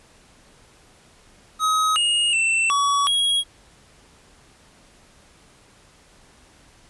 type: tone with pitch steps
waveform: square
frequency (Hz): 1268 / 2858 / 2682 / 1132 / 3303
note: D#6 / F7 / E7 / C#6 / G#7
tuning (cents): +32 / +39 / +29 / +36 / -10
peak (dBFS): -18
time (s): 1.59-3.44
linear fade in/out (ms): 50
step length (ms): 370
effects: pink hiss -53 dBFS RMS until 6.89 s + resampled to 24000 Hz